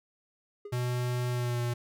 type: tone with exponential decay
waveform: triangle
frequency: 410 Hz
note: G#4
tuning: 22 cents flat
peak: -34 dBFS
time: 0.65-0.8 s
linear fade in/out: 5 ms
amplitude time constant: 31 ms
type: tone with pitch glide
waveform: square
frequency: 123.47 to 120.44 Hz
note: B2 to B2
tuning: 0 to -43 cents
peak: -29 dBFS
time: 0.72-1.74 s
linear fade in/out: 10 ms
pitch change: -43 cents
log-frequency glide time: 1.3-1.61 s
effects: none